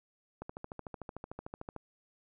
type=click train; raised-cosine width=1 ms; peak=-27 dBFS; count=19; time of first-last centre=0.42-1.763 s; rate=13.4 Hz; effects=none